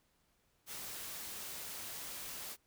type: noise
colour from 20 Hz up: white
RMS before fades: -45 dBFS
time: 0.66-2.57 s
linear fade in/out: 50 ms
effects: pink hiss -75 dBFS RMS until 2.66 s